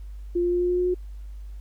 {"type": "tone with pitch steps", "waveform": "sine", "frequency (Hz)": [349.2, 351.2, 353.3, 355.3, 357.4, 359.4, 361.5], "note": ["F4", "F4", "F4", "F4", "F4", "F4", "F#4"], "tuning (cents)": [0, 10, 20, 30, 40, 50, -40], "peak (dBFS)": -20, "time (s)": [0.35, 0.945], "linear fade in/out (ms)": 10, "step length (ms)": 85, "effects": ["added 50 Hz sine -35 dBFS peak until 1.6 s", "pink hiss -63 dBFS RMS until 1.6 s"]}